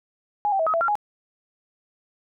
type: tone with pitch steps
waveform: sine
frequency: 829 / 778 / 645 / 1269 / 666 / 1375 / 832 Hz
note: G#5 / G5 / E5 / D#6 / E5 / F6 / G#5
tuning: -3 / -13 / -38 / +34 / +18 / -27 / +3 cents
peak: -19 dBFS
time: 0.45-0.954 s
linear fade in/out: 0 ms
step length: 72 ms
effects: none